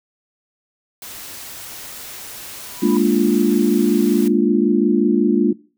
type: noise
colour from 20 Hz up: white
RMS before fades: -34 dBFS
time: 1.02-4.28 s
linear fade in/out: 2 ms
type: tone with exponential growth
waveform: sine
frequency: 987.8 Hz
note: B5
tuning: in tune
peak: -25 dBFS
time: 2.55-2.97 s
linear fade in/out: 1 ms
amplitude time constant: 90 ms
type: chord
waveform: sine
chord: Bb dominant seventh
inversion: third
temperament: equal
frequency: 207.7 / 233.1 / 293.7 / 349.2 Hz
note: Ab3 / Bb3 / D4 / F4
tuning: 0 / 0 / 0 / 0 cents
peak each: -18 dBFS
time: 2.82-5.53 s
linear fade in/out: 10 ms
effects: noise-tail reverb RT60 0.4 s tail -21 dB re dry